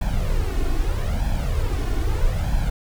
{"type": "noise with flanger", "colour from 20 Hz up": "brown", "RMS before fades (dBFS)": -21, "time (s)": [0.01, 2.7], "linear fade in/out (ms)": 5, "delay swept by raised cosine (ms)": [1.2, 2.8], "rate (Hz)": 0.79, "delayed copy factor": 0.7, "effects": []}